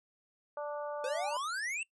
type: harmonic tone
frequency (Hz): 293.7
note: D4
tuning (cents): 0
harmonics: 2 / 3 / 4 / 5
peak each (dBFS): -37 / -43 / -45 / -51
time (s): 0.57-1.37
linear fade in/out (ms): 2
type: exponential sweep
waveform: square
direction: up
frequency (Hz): 493.9 to 2755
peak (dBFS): -35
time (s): 1.04-1.83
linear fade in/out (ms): 2
effects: noise-tail reverb RT60 0.1 s tail -21 dB re dry + resampled to 24000 Hz